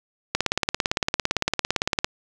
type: click train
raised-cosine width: 0.2 ms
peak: -3 dBFS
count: 31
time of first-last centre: 0.35-2.045 s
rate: 17.7 Hz
effects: none